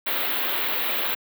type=band-stop noise; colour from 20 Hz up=white; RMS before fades=-25 dBFS; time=0.06-1.15 s; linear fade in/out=10 ms; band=3900 to 14000 Hz; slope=48 dB/octave; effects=high-pass 300 Hz 12 dB/octave